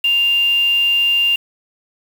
sine tone with quantisation, 2794 Hz, F7, in tune, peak -12 dBFS, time 0.04-1.36 s, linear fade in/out 5 ms, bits 5, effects none

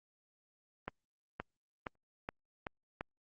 accelerating click train, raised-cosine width 0.5 ms, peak -23 dBFS, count 6, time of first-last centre 0.88-3.009 s, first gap 520 ms, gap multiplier 0.9, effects Opus 24 kbps

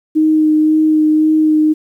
sine tone with vibrato, 310 Hz, D#4, 6 cents flat, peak -8 dBFS, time 0.15-1.74 s, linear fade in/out 20 ms, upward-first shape sine, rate 1.9 Hz, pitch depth 13 cents each way, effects 8-bit

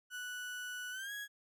35% pulse tone with pitch glide, 1480 to 1661.2 Hz, F#6 to G#6, 0 to 0 cents, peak -39 dBFS, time 0.1-1.28 s, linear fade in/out 50 ms, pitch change +200 cents, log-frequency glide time 0.91-1.12 s, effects none

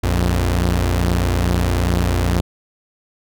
sawtooth tone pair together, 58.42 / 88.8 Hz, A#1 / F2, +4 / +29 cents, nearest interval perfect fifth, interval 725 cents, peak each -14 dBFS, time 0.03-2.41 s, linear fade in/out 10 ms, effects none

